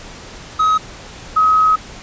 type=tone pair in turn; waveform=triangle / sine; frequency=1271 / 1271 Hz; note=D#6 / D#6; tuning=+36 / +36 cents; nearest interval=unison; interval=0 cents; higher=neither; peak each=-9 dBFS; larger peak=neither; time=0.59-0.78 / 1.36-1.76 s; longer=second; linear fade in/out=10 ms; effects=pink hiss -35 dBFS RMS until 2.02 s + resampled to 16000 Hz